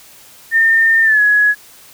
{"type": "tone with pitch glide", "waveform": "sine", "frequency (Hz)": [1812, 1680.9], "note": ["A#6", "G#6"], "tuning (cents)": [-50, 20], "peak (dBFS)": -8, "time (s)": [0.51, 1.55], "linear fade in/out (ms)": 50, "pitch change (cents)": -130, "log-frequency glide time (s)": [1.03, 1.21], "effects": ["white hiss -42 dBFS RMS until 1.93 s"]}